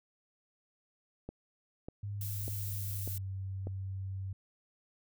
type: click train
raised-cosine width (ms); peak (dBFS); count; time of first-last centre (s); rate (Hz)
2; -28; 5; 1.29-3.671; 1.68
type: tone with pitch glide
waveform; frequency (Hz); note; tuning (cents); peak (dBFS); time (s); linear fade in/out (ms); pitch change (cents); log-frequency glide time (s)
sine; 101.6 to 95.9; G#2 to G2; -38 to -37; -36; 2.03-4.33; 5; -99; 2.47-3.25
type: noise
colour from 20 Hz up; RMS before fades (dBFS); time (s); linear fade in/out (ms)
violet; -42; 2.21-3.18; 2
effects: none